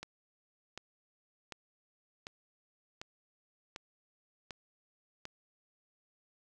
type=click train; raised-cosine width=0.2 ms; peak=-25 dBFS; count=8; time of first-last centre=0.03-5.254 s; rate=1.34 Hz; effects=none